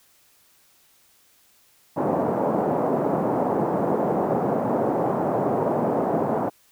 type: band-pass noise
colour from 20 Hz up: white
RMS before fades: -23 dBFS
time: 1.96-6.5 s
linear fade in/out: 20 ms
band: 140 to 790 Hz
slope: 24 dB/octave
effects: white hiss -59 dBFS RMS until 6.71 s